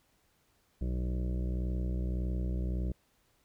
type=harmonic tone; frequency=61.74 Hz; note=B1; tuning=in tune; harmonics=1 / 2 / 3 / 5 / 6 / 7 / 8 / 9 / 10; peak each=-31 / -40 / -39 / -45 / -48 / -55 / -55 / -54 / -56 dBFS; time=0.81-2.92 s; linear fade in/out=5 ms; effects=pink hiss -71 dBFS RMS until 3.44 s